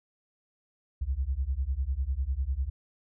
sine beating tone pair, 61.74 / 71.74 Hz, B1 / D2, 0 / -40 cents, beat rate 10 Hz, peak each -30 dBFS, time 1.01-2.7 s, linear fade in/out 10 ms, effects none

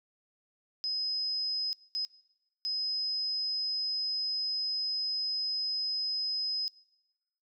sine tone bursts at uneven times, 5060 Hz, D#8, 28 cents sharp, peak -30 dBFS, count 3, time 0.84-1.73 / 1.95-2.05 / 2.65-6.68 s, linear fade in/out 0 ms, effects noise-tail reverb RT60 1.0 s tail -22 dB re dry

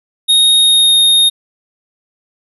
square tone with pitch glide, 3729 to 3703 Hz, A#7 to A#7, 0 to -12 cents, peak -7 dBFS, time 0.28-1.3 s, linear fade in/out 20 ms, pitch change -12 cents, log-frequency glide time 0.58-0.95 s, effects none

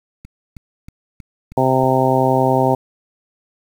click train, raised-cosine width 5 ms, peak -24 dBFS, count 6, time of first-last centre 0.25-1.837 s, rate 3.15 Hz
harmonic tone, 130.81 Hz, C3, in tune, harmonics 1 / 2 / 3 / 4 / 5 / 6 / 7, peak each -20 / -20 / -20 / -20 / -20 / -20 / -20 dBFS, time 1.57-2.75 s, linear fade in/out 5 ms
effects 7-bit

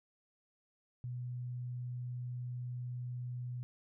sine tone, 123.47 Hz, B2, in tune, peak -38 dBFS, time 1.04-3.63 s, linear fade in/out 0 ms, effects none

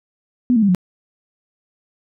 sine tone with pitch steps, 246.9 / 222.5 / 200.5 / 180.74 Hz, B3 / A3 / G3 / F#3, 0 / +20 / +39 / -40 cents, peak -11 dBFS, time 0.5-0.748 s, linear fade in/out 0 ms, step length 62 ms, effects none

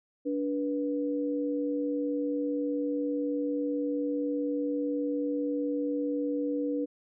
sine tone pair together, 289.3 / 487.6 Hz, D4 / B4, -26 / -22 cents, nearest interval major sixth, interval 904 cents, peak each -29 / -32 dBFS, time 0.25-6.86 s, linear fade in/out 20 ms, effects none

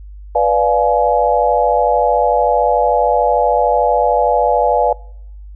sine chord, B diminished seventh, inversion none, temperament equal with one note detuned, 493.9 / 587.3 / 698.5 / 845.6 Hz, B4 / D5 / F5 / Ab5, 0 / 0 / 0 / +31 cents, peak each -16 dBFS, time 0.35-4.93 s, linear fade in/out 5 ms, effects noise-tail reverb RT60 0.8 s tail -25 dB re dry + added 50 Hz sine -31 dBFS peak until 5.55 s

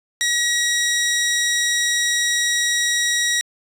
15% pulse tone, 1908 Hz, A#6, 40 cents sharp, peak -11 dBFS, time 0.21-3.41 s, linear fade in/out 0 ms, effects resampled to 32000 Hz

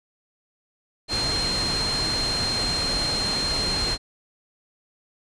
sine tone in noise, 4185 Hz, C8, in tune, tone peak -24 dBFS, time 1.08-3.98 s, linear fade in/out 50 ms, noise pink, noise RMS -28 dBFS, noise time 1.08-3.98 s, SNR +1 dB, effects resampled to 22050 Hz

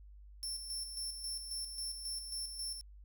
25% pulse tone with tremolo, 5380 Hz, E8, 34 cents sharp, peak -33 dBFS, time 0.43-2.81 s, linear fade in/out 0 ms, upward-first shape square, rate 3.7 Hz, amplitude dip 50%, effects added 50 Hz sine -52 dBFS peak until 3.04 s

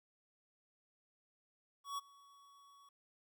square tone with ADSR envelope, 1123 Hz, C#6, 22 cents sharp, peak -38 dBFS, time 1.84-2.89 s, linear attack 140 ms, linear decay 20 ms, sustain -24 dB, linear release 4 ms, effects 13-bit

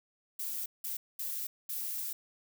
violet noise bursts at uneven times, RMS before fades -37 dBFS, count 4, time 0.39-0.66 / 0.84-0.97 / 1.19-1.47 / 1.69-2.13 s, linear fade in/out 5 ms, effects none

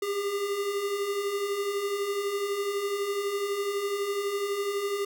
square beating tone pair, 392 / 404 Hz, G4 / G#4, 0 / -48 cents, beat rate 12 Hz, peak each -37 / -29 dBFS, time 0.02-5.05 s, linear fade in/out 5 ms, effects none

